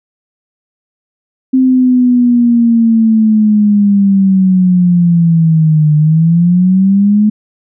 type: linear two-way sweep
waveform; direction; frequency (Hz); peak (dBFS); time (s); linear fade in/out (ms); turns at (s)
sine; down then up; 261.6 to 150 to 213.9; -5; 1.53-7.3; 10; 5.95
effects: none